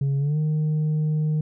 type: tone with pitch glide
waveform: sine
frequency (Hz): 138.59 to 153.78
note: C#3 to D#3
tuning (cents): 0 to -20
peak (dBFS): -17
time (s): 0.01-1.41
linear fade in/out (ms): 5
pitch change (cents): +180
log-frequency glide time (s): 0.18-0.38
effects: tanh soft clip ceiling -19 dBFS